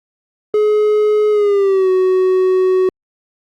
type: tone with pitch glide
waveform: triangle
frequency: 423.1 to 372.6 Hz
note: G#4 to F#4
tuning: +32 to +12 cents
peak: -8 dBFS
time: 0.54-2.89 s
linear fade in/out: 2 ms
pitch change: -220 cents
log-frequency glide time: 1.31-1.9 s
effects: Opus 48 kbps